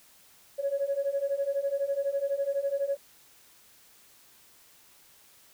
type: beating tone pair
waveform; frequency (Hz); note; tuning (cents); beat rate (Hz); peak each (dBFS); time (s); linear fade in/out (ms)
sine; 550 / 562; C#5 / C#5; -14 / +24; 12; -30 / -28; 0.58-2.97; 20
effects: tanh soft clip ceiling -20 dBFS + white hiss -58 dBFS RMS until 5.53 s